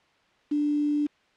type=tone with quantisation; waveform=sine; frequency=294.3 Hz; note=D4; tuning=4 cents sharp; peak=-22 dBFS; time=0.51-1.07 s; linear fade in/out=10 ms; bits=7; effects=white hiss -63 dBFS RMS until 1.36 s + low-pass 3000 Hz 12 dB/octave